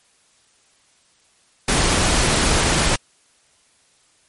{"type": "noise", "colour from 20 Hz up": "pink", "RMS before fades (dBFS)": -17, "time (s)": [1.68, 2.96], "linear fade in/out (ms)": 5, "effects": ["white hiss -58 dBFS RMS until 4.28 s", "MP3 48 kbps"]}